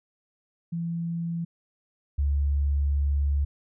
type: tone pair in turn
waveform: sine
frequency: 168.4 / 71.07 Hz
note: E3 / C#2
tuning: +37 / +44 cents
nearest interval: octave + minor third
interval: 1493 cents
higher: first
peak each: -27 / -21 dBFS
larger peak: second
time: 0.72-1.45 / 2.18-3.45 s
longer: second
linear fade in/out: 10 ms
effects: none